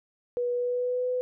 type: tone with pitch glide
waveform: sine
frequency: 487 to 501.3 Hz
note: B4 to B4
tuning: -24 to +26 cents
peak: -25 dBFS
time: 0.37-1.21 s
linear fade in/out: 0 ms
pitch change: +50 cents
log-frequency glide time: 0.52-1.09 s
effects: none